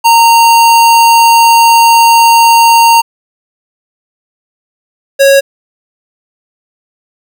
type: tone pair in turn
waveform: square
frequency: 924 / 550.6 Hz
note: A#5 / C#5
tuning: -16 / -12 cents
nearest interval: major sixth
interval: 896 cents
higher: first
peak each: -3 dBFS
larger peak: neither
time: 0.04-3.02 / 5.19-5.41 s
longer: first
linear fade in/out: 20 ms
effects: none